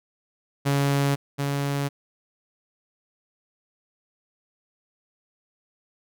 sawtooth tone pair in turn, 140.4 / 141.06 Hz, C#3 / C#3, +22 / +31 cents, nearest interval unison, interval 9 cents, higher second, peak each -16 / -20 dBFS, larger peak first, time 0.65-1.16 / 1.38-1.89 s, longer neither, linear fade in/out 20 ms, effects none

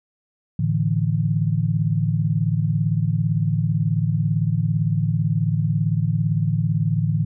sine chord, A suspended fourth, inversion none, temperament equal with one note detuned, 109.49 / 146.83 / 164.81 Hz, A2 / D3 / E3, -8 / 0 / 0 cents, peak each -22 dBFS, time 0.59-7.25 s, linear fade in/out 5 ms, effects none

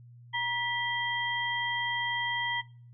sine tone cluster, 949 / 1965 / 3196 Hz, A#5 / B6 / G7, +31 / -9 / +33 cents, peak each -32 / -31 / -34 dBFS, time 0.33-2.62 s, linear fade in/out 20 ms, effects noise-tail reverb RT60 0.4 s tail -18 dB re dry + added 120 Hz sine -49 dBFS peak until 2.93 s

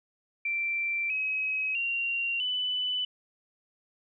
sine tone with pitch steps, 2349 / 2547 / 2761 / 2994 Hz, D7 / D#7 / F7 / F#7, 0 / +40 / -20 / +20 cents, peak -27 dBFS, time 0.45-3.05 s, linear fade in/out 5 ms, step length 650 ms, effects none

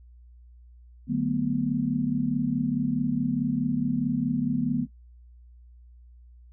sine chord, B minor seventh, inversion first, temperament just, 148.16 / 185.21 / 222.2 / 246.9 Hz, D3 / F#3 / A3 / B3, +16 / +2 / +17 / 0 cents, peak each -30 / -32 / -29 / -26 dBFS, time 1.07-4.87 s, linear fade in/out 50 ms, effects noise-tail reverb RT60 0.1 s tail -17 dB re dry + added 60 Hz sine -48 dBFS peak until 6.52 s

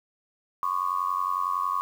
sine tone with amplitude modulation, 1108.7 Hz, C#6, in tune, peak -20 dBFS, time 0.63-1.81 s, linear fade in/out 0 ms, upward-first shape sine, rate 90.9 Hz, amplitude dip 100%, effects 8-bit

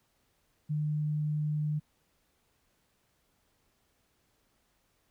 sine tone, 150.9 Hz, D3, 47 cents sharp, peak -28 dBFS, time 0.69-1.8 s, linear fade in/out 20 ms, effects pink hiss -73 dBFS RMS until 5.1 s

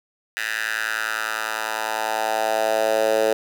10% pulse tone with high-pass filter sweep, 110 Hz, A2, in tune, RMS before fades -23 dBFS, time 0.37-3.33 s, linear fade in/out 0 ms, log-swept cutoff 1900 to 490 Hz, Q 3.3, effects none

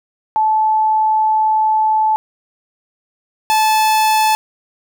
sine / 45% pulse tone pair in turn, 869 / 869 Hz, A5 / A5, -22 / -22 cents, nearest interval unison, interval 0 cents, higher neither, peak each -11 dBFS, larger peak neither, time 0.36-2.16 / 3.5-4.35 s, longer first, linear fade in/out 0 ms, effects none

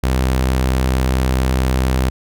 sawtooth tone, 64.5 Hz, C2, 24 cents flat, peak -10 dBFS, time 0.03-2.1 s, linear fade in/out 10 ms, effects none

